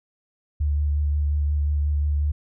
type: tone with vibrato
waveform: sine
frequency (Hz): 73.42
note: D2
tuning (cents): 0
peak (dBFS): -19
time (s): 0.6-2.32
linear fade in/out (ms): 10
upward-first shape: sine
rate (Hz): 5.6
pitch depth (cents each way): 20
effects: none

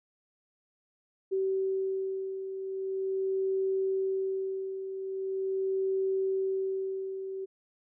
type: beating tone pair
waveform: sine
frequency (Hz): 383.1 / 383.52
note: G4 / G4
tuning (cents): -40 / -38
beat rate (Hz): 0.42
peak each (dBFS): -36 / -29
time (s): 1.31-7.46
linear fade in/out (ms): 20
effects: none

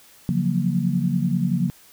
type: chord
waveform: sine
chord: Gb major seventh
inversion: second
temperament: equal with one note detuned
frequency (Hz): 140.36 / 174.61 / 185 / 233.1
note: Db3 / F3 / Gb3 / Bb3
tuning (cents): +22 / 0 / 0 / 0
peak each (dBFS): -25 / -23 / -24 / -26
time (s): 0.29-1.7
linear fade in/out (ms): 0
effects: white hiss -51 dBFS RMS until 1.92 s

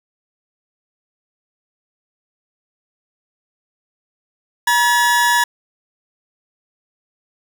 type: tone pair together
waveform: 40% pulse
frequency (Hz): 958 / 1707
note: A#5 / G#6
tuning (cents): +47 / +47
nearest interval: minor seventh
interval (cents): 1000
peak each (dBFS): -14 / -15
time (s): 4.67-5.44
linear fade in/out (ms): 5
effects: none

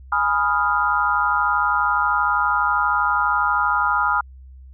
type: chord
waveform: sine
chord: F half-diminished seventh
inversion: first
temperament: equal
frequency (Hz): 830.6 / 987.8 / 1244.5 / 1396.9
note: Ab5 / Cb6 / Eb6 / F6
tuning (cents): 0 / 0 / 0 / 0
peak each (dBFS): -24 / -23 / -21 / -21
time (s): 0.12-4.21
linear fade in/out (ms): 5
effects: added 65 Hz sine -39 dBFS peak until 4.73 s

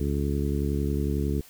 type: harmonic tone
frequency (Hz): 71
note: C#2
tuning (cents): +42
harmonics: 1 / 2 / 3 / 4 / 5 / 6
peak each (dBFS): -27 / -30 / -32 / -33 / -34 / -35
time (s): 0-1.41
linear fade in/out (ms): 5
effects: white hiss -52 dBFS RMS until 1.49 s

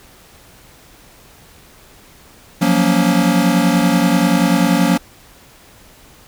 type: chord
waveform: square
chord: Gb major seventh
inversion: third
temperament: equal with one note detuned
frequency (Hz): 174.61 / 185 / 233.1 / 280.7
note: F3 / Gb3 / Bb3 / Db4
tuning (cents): 0 / 0 / 0 / +22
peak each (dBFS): -18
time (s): 2.61-4.98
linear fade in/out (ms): 10
effects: pink hiss -45 dBFS RMS until 6.27 s

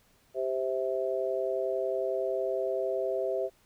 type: chord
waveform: sine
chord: C major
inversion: second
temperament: just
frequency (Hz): 392.4 / 523.3 / 654.1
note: G4 / C5 / E5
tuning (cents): +2 / 0 / -14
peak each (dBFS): -32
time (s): 0.34-3.5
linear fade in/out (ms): 50
effects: pink hiss -65 dBFS RMS until 3.65 s

